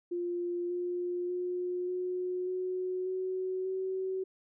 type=tone with pitch steps; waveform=sine; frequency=350 / 354.5 / 359 / 363.6 / 368.3 / 373 / 377.7 Hz; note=F4 / F4 / F4 / F#4 / F#4 / F#4 / F#4; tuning=+4 / +26 / +48 / -30 / -8 / +14 / +36 cents; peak=-31 dBFS; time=0.11-4.24 s; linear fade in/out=10 ms; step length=590 ms; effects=none